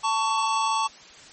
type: tone pair together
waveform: square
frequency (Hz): 888.9 / 1120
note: A5 / C#6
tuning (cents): +17 / +18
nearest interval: major third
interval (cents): 401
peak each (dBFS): -25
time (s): 0.03-0.88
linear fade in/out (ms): 20
effects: white hiss -47 dBFS RMS until 1.32 s + MP3 32 kbps